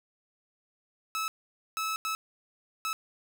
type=tone bursts at uneven times; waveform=sawtooth; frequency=1300 Hz; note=E6; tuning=24 cents flat; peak=-26 dBFS; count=4; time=1.15-1.28 / 1.77-1.96 / 2.05-2.15 / 2.85-2.93 s; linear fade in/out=0 ms; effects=none